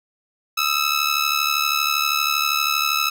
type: ring-modulated tone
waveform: 15% pulse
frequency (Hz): 1300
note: E6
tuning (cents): -24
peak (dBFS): -9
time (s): 0.57-3.1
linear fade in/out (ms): 10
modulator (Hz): 36.3
effects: none